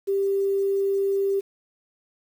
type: tone with quantisation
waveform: sine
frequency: 393.8 Hz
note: G4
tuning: 8 cents sharp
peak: -20 dBFS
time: 0.07-1.41 s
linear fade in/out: 20 ms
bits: 8
effects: none